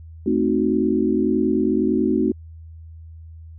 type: chord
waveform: sine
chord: A diminished seventh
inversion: none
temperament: equal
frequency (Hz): 220 / 261.6 / 311.1 / 370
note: A3 / C4 / Eb4 / Gb4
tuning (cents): 0 / 0 / 0 / 0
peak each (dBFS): -22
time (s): 0.26-2.32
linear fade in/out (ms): 5
effects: added 81 Hz sine -37 dBFS peak until 3.58 s